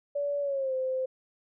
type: tone with pitch glide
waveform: sine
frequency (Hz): 573 to 519.4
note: D5 to C5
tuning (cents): -43 to -13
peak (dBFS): -27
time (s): 0.15-1.06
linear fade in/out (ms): 10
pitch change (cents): -170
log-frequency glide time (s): 0.41-0.74
effects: none